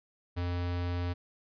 square tone, 88.1 Hz, F2, 16 cents sharp, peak -31 dBFS, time 0.36-1.14 s, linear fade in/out 20 ms, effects resampled to 11025 Hz

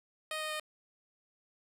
10% pulse tone with pitch steps, 622.3 / 618.4 / 614.4 Hz, D#5 / D#5 / D#5, 0 / -11 / -22 cents, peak -27 dBFS, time 0.31-0.598 s, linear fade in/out 2 ms, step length 96 ms, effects resampled to 32000 Hz

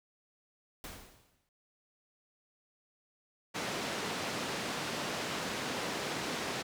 pink noise with exponential decay, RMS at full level -42 dBFS, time 0.84-1.49 s, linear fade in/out 1 ms, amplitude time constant 140 ms
pink band-pass noise, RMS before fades -37 dBFS, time 3.54-6.63 s, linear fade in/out 20 ms, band 200 to 6000 Hz, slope 12 dB/octave
effects none

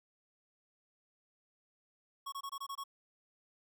square tone bursts, 1104 Hz, C#6, 7 cents flat, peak -40 dBFS, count 7, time 2.26-2.839 s, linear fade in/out 10 ms, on 63 ms, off 23 ms, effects none

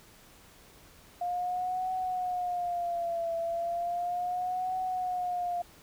sine tone with vibrato, 706 Hz, F5, 19 cents sharp, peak -29 dBFS, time 1.21-5.62 s, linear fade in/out 5 ms, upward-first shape triangle, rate 0.35 Hz, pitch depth 98 cents each way, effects pink hiss -56 dBFS RMS until 5.82 s

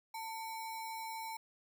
sine tone with sample-and-hold, 896 Hz, A5, 31 cents sharp, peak -40 dBFS, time 0.14-1.37 s, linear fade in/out 5 ms, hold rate 3150 Hz, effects none

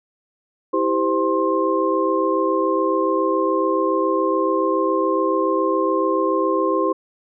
sine tone cluster, 325.4 / 392.5 / 515 / 1059 Hz, E4 / G4 / C5 / C6, -22 / +2 / -28 / +21 cents, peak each -22 dBFS, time 0.73-6.93 s, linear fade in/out 10 ms, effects none

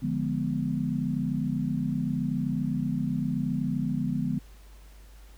sine chord, D diminished seventh, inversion none, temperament equal, 146.83 / 174.61 / 207.7 / 246.9 Hz, D3 / F3 / Ab3 / Cb4, 0 / 0 / 0 / 0 cents, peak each -31 / -32 / -32 / -30 dBFS, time 0.02-4.39 s, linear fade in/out 10 ms, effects added 50 Hz sine -47 dBFS peak until 5.37 s + pink hiss -58 dBFS RMS until 5.37 s

